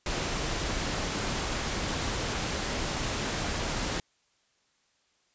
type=noise; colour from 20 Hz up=pink; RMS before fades=-31 dBFS; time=0.06-4 s; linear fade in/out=2 ms; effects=white hiss -70 dBFS RMS until 5.34 s + resampled to 16000 Hz